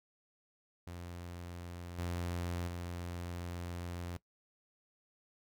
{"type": "tone with level steps", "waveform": "sawtooth", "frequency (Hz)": 87.31, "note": "F2", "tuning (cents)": 0, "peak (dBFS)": [-40, -32, -36], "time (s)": [0.87, 4.17], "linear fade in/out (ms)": 0, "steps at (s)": [1.98, 2.67], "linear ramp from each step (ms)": 10, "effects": ["noise-tail reverb RT60 0.1 s tail -19 dB re dry"]}